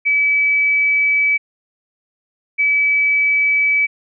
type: tone pair in turn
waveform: sine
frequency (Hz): 2293 / 2293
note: D7 / D7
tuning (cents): -42 / -42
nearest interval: unison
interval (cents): 0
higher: neither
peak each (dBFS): -12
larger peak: neither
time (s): 0.05-1.38 / 2.58-3.87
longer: first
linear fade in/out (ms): 20
effects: none